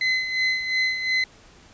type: tone with tremolo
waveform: 35% pulse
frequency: 2039 Hz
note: C7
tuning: 45 cents flat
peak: -17 dBFS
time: 0.01-1.24 s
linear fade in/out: 2 ms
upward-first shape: sine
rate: 2.8 Hz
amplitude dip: 60%
effects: pink hiss -51 dBFS RMS until 1.73 s + resampled to 16000 Hz